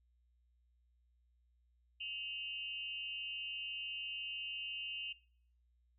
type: tone with amplitude modulation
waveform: sine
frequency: 2794 Hz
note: F7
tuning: in tune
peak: -36 dBFS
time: 2-5.13 s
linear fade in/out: 10 ms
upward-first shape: sine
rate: 234 Hz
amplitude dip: 100%
effects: noise-tail reverb RT60 0.6 s tail -21 dB re dry + added 60 Hz sine -70 dBFS peak until 5.98 s